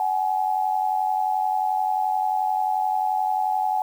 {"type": "tone pair together", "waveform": "sine", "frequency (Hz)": [752.6, 844], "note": ["F#5", "G#5"], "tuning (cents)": [29, 28], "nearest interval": "major second", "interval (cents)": 199, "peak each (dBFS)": -23, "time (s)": [0, 3.82], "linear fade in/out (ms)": 2, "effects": ["8-bit"]}